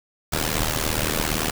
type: noise with amplitude modulation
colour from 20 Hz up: pink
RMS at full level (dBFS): -20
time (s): 0.32-1.51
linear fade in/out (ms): 10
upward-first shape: sine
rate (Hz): 77.5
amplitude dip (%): 90
effects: none